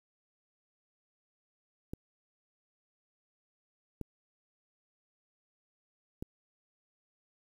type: clicks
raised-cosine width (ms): 3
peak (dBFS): -25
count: 3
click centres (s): 1.935 / 4.013 / 6.225
effects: 9-bit